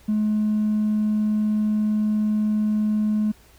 sine tone with hard clipping, 212.9 Hz, G#3, 43 cents sharp, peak -19 dBFS, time 0.08-3.32 s, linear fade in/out 10 ms, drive 1 dB, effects added 60 Hz sine -53 dBFS peak until 3.58 s + pink hiss -54 dBFS RMS until 3.58 s

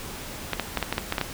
clicks, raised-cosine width 0.3 ms, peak -8 dBFS, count 9, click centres 0.533 / 0.597 / 0.773 / 0.827 / 0.926 / 0.981 / 1.124 / 1.182 / 1.213 s, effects pink hiss -37 dBFS RMS until 1.33 s

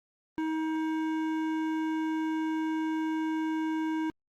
triangle tone with hard clipping, 316.8 Hz, D#4, 31 cents sharp, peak -30 dBFS, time 0.38-4.1 s, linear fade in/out 0 ms, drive 17 dB, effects Opus 24 kbps

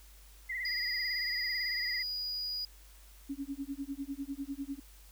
sine tone with vibrato, 1992 Hz, B6, 14 cents sharp, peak -34 dBFS, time 0.49-2.03 s, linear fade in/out 10 ms, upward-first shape sine, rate 18 Hz, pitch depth 84 cents each way
triangle tone, 4906 Hz, D#8, 25 cents flat, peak -33 dBFS, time 0.65-2.65 s, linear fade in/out 2 ms
sine tone with tremolo, 277.6 Hz, C#4, 3 cents sharp, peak -33 dBFS, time 3.29-4.8 s, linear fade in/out 10 ms, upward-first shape sine, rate 10 Hz, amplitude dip 100%
effects added 50 Hz sine -54 dBFS peak until 5.11 s + white hiss -60 dBFS RMS until 5.11 s

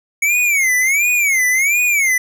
square tone with vibrato, 2217 Hz, C#7, in tune, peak -13 dBFS, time 0.22-2.18 s, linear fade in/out 5 ms, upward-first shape sine, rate 1.4 Hz, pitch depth 190 cents each way, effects none

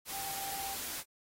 sine tone in noise, 784 Hz, G5, in tune, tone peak -41 dBFS, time 0.1-0.77 s, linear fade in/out 50 ms, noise white, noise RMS -40 dBFS, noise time 0.05-1.04 s, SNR -4 dB, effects AAC 48 kbps

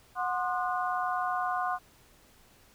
harmonic tone with a mistuned harmonic, 243.6 Hz, B3, 24 cents flat, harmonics 3 / 4 / 5 / 6, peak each -31 / -33 / -35 / -37 dBFS, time 0.15-1.79 s, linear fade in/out 50 ms, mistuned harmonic 4, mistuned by +130 cents, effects pink hiss -60 dBFS RMS until 2.74 s

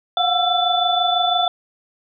sine tone cluster, 710 / 736 / 1341 / 3492 Hz, F5 / F#5 / E6 / A7, +28 / -9 / +29 / -14 cents, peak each -19 / -22 / -26 / -20 dBFS, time 0.17-1.48 s, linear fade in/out 2 ms, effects none

